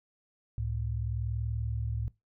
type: tone pair together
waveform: sine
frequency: 69.3 / 110.01 Hz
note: C#2 / A2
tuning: 0 / 0 cents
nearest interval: minor sixth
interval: 800 cents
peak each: -34 / -32 dBFS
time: 0.58-2.08 s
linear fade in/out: 0 ms
effects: noise-tail reverb RT60 0.2 s tail -20 dB re dry